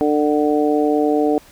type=harmonic tone; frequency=149.2 Hz; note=D3; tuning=28 cents sharp; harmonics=2 / 3 / 4 / 5; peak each=-17 / -18 / -23 / -22 dBFS; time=0.01-1.38 s; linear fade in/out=0 ms; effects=pink hiss -47 dBFS RMS until 1.51 s